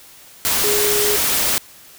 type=tone in noise; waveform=sine; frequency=415.3 Hz; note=G#4; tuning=in tune; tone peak=-19 dBFS; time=0.64-1.16 s; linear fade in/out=0 ms; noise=white; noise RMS=-18 dBFS; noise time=0.45-1.58 s; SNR=-4 dB; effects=white hiss -44 dBFS RMS until 1.98 s